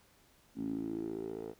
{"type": "tone with band-pass filter sweep", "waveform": "10% pulse", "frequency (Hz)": 55, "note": "A1", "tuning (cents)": 0, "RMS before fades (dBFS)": -39, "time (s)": [0.55, 1.55], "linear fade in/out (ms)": 50, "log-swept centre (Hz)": [250, 480], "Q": 6.2, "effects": ["pink hiss -66 dBFS RMS until 1.59 s"]}